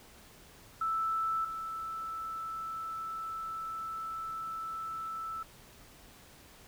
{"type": "tone pair in turn", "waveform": "sine", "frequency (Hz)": [1319, 1319], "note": ["E6", "E6"], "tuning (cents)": [1, 1], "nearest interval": "unison", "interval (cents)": 0, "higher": "neither", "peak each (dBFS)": [-29, -36], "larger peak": "first", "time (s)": [[0.81, 1.45], [1.45, 5.43]], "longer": "second", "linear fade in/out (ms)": 5, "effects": ["pink hiss -56 dBFS RMS until 6.67 s"]}